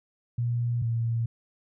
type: tone pair in turn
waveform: sine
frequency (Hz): 119.4 / 115.67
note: A#2 / A#2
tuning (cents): +42 / -13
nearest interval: minor second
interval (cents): 55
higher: first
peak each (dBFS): -24 / -24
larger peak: neither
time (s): 0.38-0.82 / 0.82-1.26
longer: neither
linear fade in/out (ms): 5
effects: none